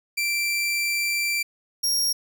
sawtooth tone pair in turn, 2349 / 5587 Hz, D7 / F8, 0 / 0 cents, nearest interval octave + minor third, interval 1500 cents, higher second, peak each -19 / -18 dBFS, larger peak second, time 0.17-1.43 / 1.83-2.13 s, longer first, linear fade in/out 10 ms, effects none

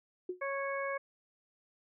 sine tone with exponential decay, 363.4 Hz, F#4, 31 cents flat, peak -31 dBFS, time 0.29-0.42 s, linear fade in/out 5 ms, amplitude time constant 28 ms
harmonic tone, 552 Hz, C#5, 7 cents flat, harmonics 1 / 2 / 3 / 4, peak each -36 / -39 / -41 / -42 dBFS, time 0.41-0.98 s, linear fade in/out 10 ms
effects none

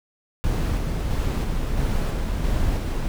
brown noise with tremolo, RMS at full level -22 dBFS, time 0.44-3.08 s, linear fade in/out 0 ms, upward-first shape square, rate 1.5 Hz, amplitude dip 25%, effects none

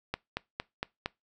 click train, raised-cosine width 0.3 ms, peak -15 dBFS, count 5, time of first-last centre 0.14-1.06 s, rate 4.35 Hz, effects noise-tail reverb RT60 0.2 s tail -23 dB re dry

